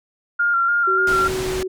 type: tone with vibrato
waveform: sine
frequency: 1393 Hz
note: F6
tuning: 5 cents flat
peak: -15 dBFS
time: 0.39-1.28 s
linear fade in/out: 10 ms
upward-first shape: square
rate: 3.4 Hz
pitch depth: 24 cents each way
type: tone with pitch glide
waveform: sine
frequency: 378.4 to 373.4 Hz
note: F#4 to F#4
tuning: +39 to +16 cents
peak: -22 dBFS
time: 0.87-1.68 s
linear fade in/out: 10 ms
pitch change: -23 cents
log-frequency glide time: 1.04-1.51 s
type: low-pass noise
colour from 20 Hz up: pink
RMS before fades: -28 dBFS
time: 1.07-1.63 s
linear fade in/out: 2 ms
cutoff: 9500 Hz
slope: 12 dB/octave
effects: none